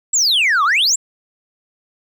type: exponential two-way sweep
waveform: sine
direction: down then up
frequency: 7930 to 1093 to 7930 Hz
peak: -9 dBFS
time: 0.13-0.96 s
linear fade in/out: 10 ms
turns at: 0.64 s
effects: tanh soft clip ceiling -11 dBFS + 8-bit